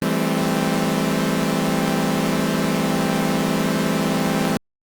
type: chord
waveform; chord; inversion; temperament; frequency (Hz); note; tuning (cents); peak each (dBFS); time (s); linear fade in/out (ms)
sawtooth; A minor seventh; second; equal with one note detuned; 164.81 / 196 / 215.8 / 261.6; E3 / G3 / A3 / C4; 0 / 0 / -33 / 0; -20; 0.02-4.57; 0
effects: Opus 32 kbps